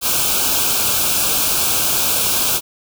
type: band-stop noise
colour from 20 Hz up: white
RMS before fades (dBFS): -17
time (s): 0.01-2.61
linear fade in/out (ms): 50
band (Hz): 1600 to 2300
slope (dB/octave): 96
effects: none